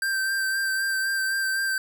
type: tone with vibrato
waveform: square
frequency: 1568 Hz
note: G6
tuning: in tune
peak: -24 dBFS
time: 0.02-1.78 s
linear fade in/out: 2 ms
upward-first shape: sine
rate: 3.9 Hz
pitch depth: 20 cents each way
effects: none